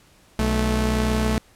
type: tone pair together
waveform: sawtooth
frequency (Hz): 61.26 / 218.1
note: B1 / A3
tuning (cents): -13 / -15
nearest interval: octave + minor seventh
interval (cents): 2198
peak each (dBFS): -18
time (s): 0.39-1.38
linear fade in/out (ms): 0
effects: pink hiss -55 dBFS RMS until 1.55 s + low-pass 12000 Hz 12 dB/octave